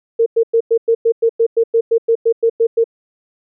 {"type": "tone bursts", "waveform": "sine", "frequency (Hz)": 458.2, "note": "A#4", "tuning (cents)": -30, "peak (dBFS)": -9, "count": 16, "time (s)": [0.19, 2.842], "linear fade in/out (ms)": 10, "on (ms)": 72, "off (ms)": 100, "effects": []}